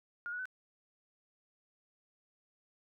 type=tone with pitch steps; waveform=sine; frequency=1421 / 1465.2 / 1510.7 Hz; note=F6 / F#6 / F#6; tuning=+30 / -17 / +36 cents; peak=-37 dBFS; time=0.26-0.455 s; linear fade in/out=0 ms; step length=65 ms; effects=none